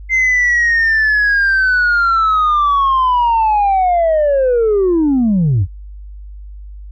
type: linear sweep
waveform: sine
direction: down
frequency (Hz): 2086 to 79.4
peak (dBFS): -8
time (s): 0.09-5.67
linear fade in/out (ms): 50
effects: tanh soft clip ceiling -8 dBFS + added 50 Hz sine -29 dBFS peak until 6.91 s